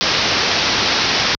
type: low-pass noise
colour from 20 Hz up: white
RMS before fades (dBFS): -17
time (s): 0.01-1.35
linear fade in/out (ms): 0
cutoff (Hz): 5700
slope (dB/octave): 96
effects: high-pass 60 Hz 12 dB/octave